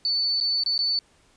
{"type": "tone with dropouts", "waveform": "sine", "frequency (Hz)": 4493, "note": "C#8", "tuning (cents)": 23, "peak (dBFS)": -21, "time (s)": [0.05, 0.99], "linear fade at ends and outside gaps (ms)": 1, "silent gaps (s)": [[0.402, 0.41], [0.636, 0.661], [0.779, 0.79]], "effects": ["pink hiss -60 dBFS RMS until 1.36 s", "resampled to 22050 Hz"]}